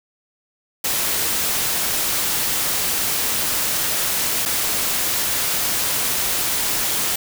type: noise with dropouts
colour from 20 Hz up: white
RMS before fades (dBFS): -21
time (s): 0.84-7.16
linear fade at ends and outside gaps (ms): 5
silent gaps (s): 4.454-4.458
effects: none